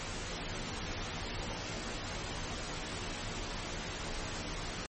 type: noise with comb filter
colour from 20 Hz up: pink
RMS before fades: -39 dBFS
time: 0-4.86 s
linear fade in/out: 0 ms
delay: 15 ms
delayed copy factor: -0.95
effects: MP3 32 kbps